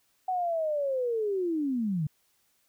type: linear sweep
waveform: sine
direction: down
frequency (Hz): 753 to 141.6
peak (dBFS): -26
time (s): 0.28-2.07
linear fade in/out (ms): 5
effects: white hiss -70 dBFS RMS until 2.68 s